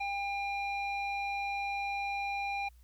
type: tone with low-pass filter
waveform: square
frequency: 800 Hz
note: G5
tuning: 35 cents sharp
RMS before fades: -35 dBFS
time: 0-2.69 s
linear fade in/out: 10 ms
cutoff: 2900 Hz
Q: 3.1
effects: added 60 Hz sine -55 dBFS peak until 2.83 s + white hiss -71 dBFS RMS until 2.83 s